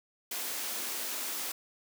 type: high-pass noise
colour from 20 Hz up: white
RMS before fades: -36 dBFS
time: 0.31-1.52 s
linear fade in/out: 5 ms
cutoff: 210 Hz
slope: 48 dB/octave
effects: none